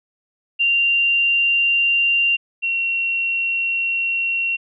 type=tone pair in turn; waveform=sine; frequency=2775 / 2735 Hz; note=F7 / F7; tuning=-12 / -37 cents; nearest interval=unison; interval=25 cents; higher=first; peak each=-14 / -18 dBFS; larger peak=first; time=0.59-2.37 / 2.62-4.57 s; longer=second; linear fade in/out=20 ms; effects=none